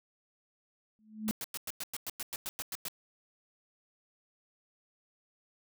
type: tone with exponential growth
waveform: sine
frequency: 216.1 Hz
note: A3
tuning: 31 cents flat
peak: -27 dBFS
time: 0.99-1.31 s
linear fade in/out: 0 ms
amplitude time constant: 68 ms
type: noise bursts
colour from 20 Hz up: white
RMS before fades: -38 dBFS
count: 13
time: 1.28-2.883 s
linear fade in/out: 0 ms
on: 31 ms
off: 100 ms
type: clicks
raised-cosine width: 1 ms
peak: -27 / -34 dBFS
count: 2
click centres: 1.289 / 2.6 s
effects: none